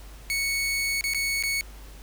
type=tone with dropouts; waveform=sawtooth; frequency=2217 Hz; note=C#7; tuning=in tune; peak=-21 dBFS; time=0.3-1.61 s; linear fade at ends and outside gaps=0 ms; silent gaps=1.01-1.04 / 1.136-1.146 / 1.426-1.436 s; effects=added 50 Hz sine -42 dBFS peak until 2.02 s + pink hiss -50 dBFS RMS until 2.02 s